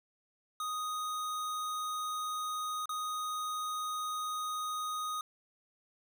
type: tone with dropouts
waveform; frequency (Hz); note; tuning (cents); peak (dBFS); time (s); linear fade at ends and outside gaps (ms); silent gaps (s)
square; 1244.5; D#6; 0; -35; 0.6-5.21; 2; 2.857-2.892
effects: none